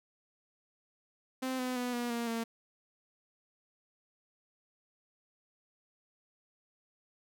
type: tone with pitch steps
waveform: sawtooth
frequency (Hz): 259.4 / 253 / 246.8 / 240.8 / 234.9 / 229.1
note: C4 / B3 / B3 / B3 / A#3 / A#3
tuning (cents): -15 / +42 / -1 / -44 / +13 / -30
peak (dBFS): -29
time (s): 1.42-2.44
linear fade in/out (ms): 10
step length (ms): 170
effects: none